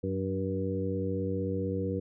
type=harmonic tone with a mistuned harmonic; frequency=95.8 Hz; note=G2; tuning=39 cents flat; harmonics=1 / 2 / 3 / 4 / 5; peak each=-34 / -35 / -36 / -38 / -34 dBFS; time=0.03-2 s; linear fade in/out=10 ms; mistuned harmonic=2; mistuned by=-43 cents; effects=none